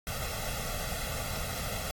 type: noise with comb filter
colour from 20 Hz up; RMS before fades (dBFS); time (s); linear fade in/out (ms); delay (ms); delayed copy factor
pink; -35; 0.07-1.91; 0; 1.5; +0.8
effects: AAC 64 kbps